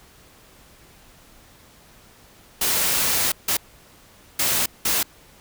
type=noise bursts at uneven times; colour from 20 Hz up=white; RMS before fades=-21 dBFS; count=4; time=2.61-3.32 / 3.48-3.57 / 4.39-4.66 / 4.85-5.03 s; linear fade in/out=5 ms; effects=pink hiss -51 dBFS RMS until 5.4 s